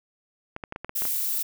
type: clicks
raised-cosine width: 0.5 ms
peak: -19 dBFS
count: 8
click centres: 0.564 / 0.638 / 0.724 / 0.761 / 0.846 / 0.894 / 1.021 / 1.053 s
type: noise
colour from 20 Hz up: violet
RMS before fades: -27 dBFS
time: 0.95-1.43 s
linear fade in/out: 10 ms
effects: none